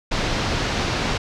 pink low-pass noise, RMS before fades -23 dBFS, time 0.11-1.18 s, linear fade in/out 10 ms, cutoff 5600 Hz, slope 24 dB/octave, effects none

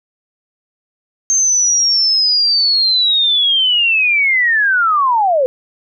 sine linear sweep, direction down, 6370 to 493.9 Hz, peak -10 dBFS, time 1.3-5.46 s, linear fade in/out 0 ms, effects none

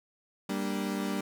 35% pulse chord, G minor, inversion none, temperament equal, 196 / 233.1 / 293.7 Hz, G3 / Bb3 / D4, 0 / 0 / 0 cents, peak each -31 / -35 / -34 dBFS, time 0.49-1.21 s, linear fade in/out 5 ms, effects none

